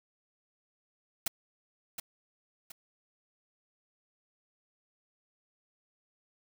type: noise with echo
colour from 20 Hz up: white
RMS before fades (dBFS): -30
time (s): 1.26-1.28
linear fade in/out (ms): 5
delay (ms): 720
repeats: 2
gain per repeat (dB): -8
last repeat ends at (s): 2.72
effects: none